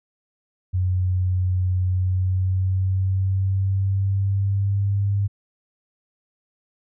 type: tone with pitch glide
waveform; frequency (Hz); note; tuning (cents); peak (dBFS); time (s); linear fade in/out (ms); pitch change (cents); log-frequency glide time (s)
sine; 91.8 to 100.11; F#2 to G2; -13 to +37; -18; 0.73-5.28; 20; +150; 1.84-4.96
effects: none